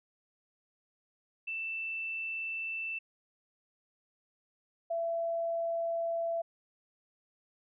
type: tone pair in turn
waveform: sine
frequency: 2661 / 670.1 Hz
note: E7 / E5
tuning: +16 / +28 cents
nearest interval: 2 octaves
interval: 2388 cents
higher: first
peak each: -34 / -30 dBFS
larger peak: second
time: 1.47-2.99 / 4.9-6.42 s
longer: neither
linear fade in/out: 10 ms
effects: none